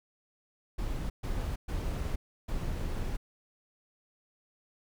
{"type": "noise bursts at uneven times", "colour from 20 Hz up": "brown", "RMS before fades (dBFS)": -33, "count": 4, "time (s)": [[0.78, 1.1], [1.23, 1.56], [1.68, 2.16], [2.48, 3.17]], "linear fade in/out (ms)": 10, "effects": []}